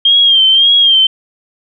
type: tone with vibrato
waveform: sine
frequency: 3199 Hz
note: G7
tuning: 34 cents sharp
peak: -5 dBFS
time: 0.05-1.07 s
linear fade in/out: 5 ms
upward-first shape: sine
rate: 1.8 Hz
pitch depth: 62 cents each way
effects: none